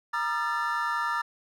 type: tone cluster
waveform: triangle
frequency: 942 / 1209 / 1359 / 1756 Hz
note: A#5 / D6 / F6 / A6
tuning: +18 / +50 / -48 / -4 cents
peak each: -30 dBFS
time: 0.13-1.22 s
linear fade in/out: 10 ms
effects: none